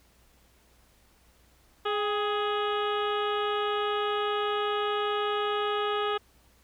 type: harmonic tone with a mistuned harmonic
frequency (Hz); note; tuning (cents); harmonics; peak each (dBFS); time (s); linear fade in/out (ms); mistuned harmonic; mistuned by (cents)
417.5; G#4; +9; 1 / 2 / 3 / 4 / 5 / 6 / 7 / 8 / 9; -29 / -34 / -31 / -39 / -46 / -44 / -39 / -40 / -48; 1.85-6.18; 10; 2; -52
effects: added 60 Hz sine -63 dBFS peak until 6.63 s + pink hiss -63 dBFS RMS until 6.63 s